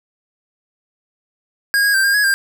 square tone with pitch steps, 1630 / 1643 / 1568 / 1609 / 1672 / 1595 Hz, G#6 / G#6 / G6 / G6 / G#6 / G6, -33 / -19 / 0 / +45 / +11 / +30 cents, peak -13 dBFS, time 1.74-2.34 s, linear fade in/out 0 ms, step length 100 ms, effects none

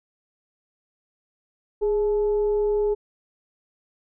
sine tone with frequency modulation, 415.3 Hz, G#4, in tune, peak -19 dBFS, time 1.81-2.95 s, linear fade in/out 20 ms, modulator 448 Hz, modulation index 0.27, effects none

